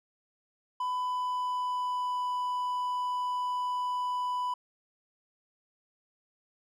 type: tone with pitch glide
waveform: triangle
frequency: 1000 to 993.1 Hz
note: B5 to B5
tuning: +21 to +9 cents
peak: -27 dBFS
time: 0.8-4.54 s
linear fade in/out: 5 ms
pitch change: -12 cents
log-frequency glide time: 0.97-2.28 s
effects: none